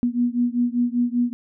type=beating tone pair; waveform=sine; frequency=240 / 245.1 Hz; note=B3 / B3; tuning=-49 / -13 cents; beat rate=5.1 Hz; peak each=-21 / -22 dBFS; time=0.03-1.33 s; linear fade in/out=0 ms; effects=none